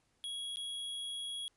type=tone with dropouts; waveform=square; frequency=3322 Hz; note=G#7; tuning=in tune; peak=-39 dBFS; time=0.24-1.48 s; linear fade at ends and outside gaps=0 ms; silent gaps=0.559-0.57 s; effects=pink hiss -75 dBFS RMS until 1.56 s + resampled to 24000 Hz